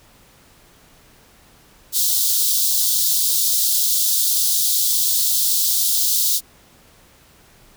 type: high-pass noise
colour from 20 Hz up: white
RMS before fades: -18 dBFS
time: 1.92-6.41 s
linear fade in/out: 50 ms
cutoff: 3500 Hz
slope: 48 dB/octave
effects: pink hiss -51 dBFS RMS until 7.76 s